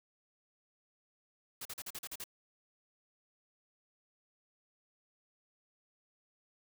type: noise bursts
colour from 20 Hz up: white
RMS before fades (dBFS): -43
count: 8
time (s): 1.61-2.241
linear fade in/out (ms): 5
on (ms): 43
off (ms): 41
effects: none